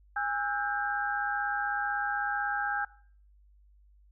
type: tone cluster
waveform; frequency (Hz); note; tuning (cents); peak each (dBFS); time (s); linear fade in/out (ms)
sine; 819 / 1315 / 1477 / 1593; G#5 / E6 / F#6 / G6; -24 / -5 / -3 / +27; -32 / -36 / -39 / -32; 0.16-2.85; 5
effects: noise-tail reverb RT60 0.5 s tail -21 dB re dry + added 50 Hz sine -57 dBFS peak until 4.11 s